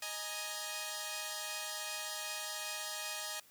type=chord; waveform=5% pulse; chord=D# suspended fourth; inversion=none; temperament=equal with one note detuned; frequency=622.3 / 830.6 / 941.5 Hz; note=D#5 / G#5 / A#5; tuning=0 / 0 / +17 cents; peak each=-31 / -31 / -34 dBFS; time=0.02-3.4 s; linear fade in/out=5 ms; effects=white hiss -63 dBFS RMS until 3.5 s